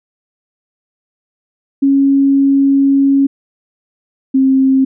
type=tone pair in turn; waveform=sine; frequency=275.5 / 266.1 Hz; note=C#4 / C4; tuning=-11 / +29 cents; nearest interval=minor second; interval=60 cents; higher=first; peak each=-7 dBFS; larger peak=neither; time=1.82-3.27 / 4.34-4.85 s; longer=first; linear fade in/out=10 ms; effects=none